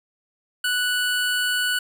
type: tone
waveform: 25% pulse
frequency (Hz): 1480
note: F#6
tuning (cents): 0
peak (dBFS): -17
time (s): 0.64-1.79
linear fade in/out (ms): 5
effects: 8-bit